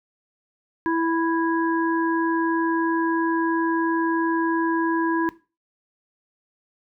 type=harmonic tone; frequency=329.9 Hz; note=E4; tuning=1 cent sharp; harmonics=1 / 3 / 5; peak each=-21 / -26 / -29 dBFS; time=0.86-5.29 s; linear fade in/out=0 ms; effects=noise-tail reverb RT60 0.3 s tail -17 dB re dry